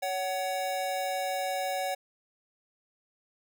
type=tone pair together; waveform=square; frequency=560.8 / 749 Hz; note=C#5 / F#5; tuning=+20 / +21 cents; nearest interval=perfect fourth; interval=501 cents; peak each=-34 / -32 dBFS; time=0.02-1.95 s; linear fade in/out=10 ms; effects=none